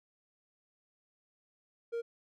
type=tone; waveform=triangle; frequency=466.2 Hz; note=A#4; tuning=in tune; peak=-31 dBFS; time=1.92-2.02 s; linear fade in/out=20 ms; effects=none